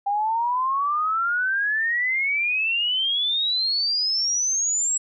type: exponential sweep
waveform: sine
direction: up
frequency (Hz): 795 to 7750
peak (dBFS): -20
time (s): 0.06-4.98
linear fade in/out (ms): 10
effects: none